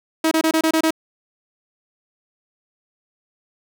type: tone bursts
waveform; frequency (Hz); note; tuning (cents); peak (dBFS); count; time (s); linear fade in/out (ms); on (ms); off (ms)
sawtooth; 320; D#4; +49; -11; 7; 0.24-0.907; 5; 73; 26
effects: none